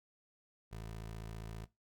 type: tone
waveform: 20% pulse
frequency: 55 Hz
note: A1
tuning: in tune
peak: -39 dBFS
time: 0.71-1.66 s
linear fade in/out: 20 ms
effects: noise-tail reverb RT60 0.2 s tail -18 dB re dry